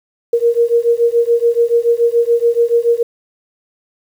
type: beating tone pair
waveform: sine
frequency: 466.2 / 473.2 Hz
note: A#4 / A#4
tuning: 0 / +26 cents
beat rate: 7 Hz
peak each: -13 dBFS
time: 0.33-3.03 s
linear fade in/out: 5 ms
effects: 7-bit